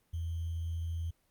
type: tone with sample-and-hold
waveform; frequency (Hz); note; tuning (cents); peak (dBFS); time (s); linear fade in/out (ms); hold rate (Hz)
sine; 82.7; E2; +6; -33; 0.13-1.11; 10; 3150
effects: pink hiss -73 dBFS RMS until 1.3 s + Opus 32 kbps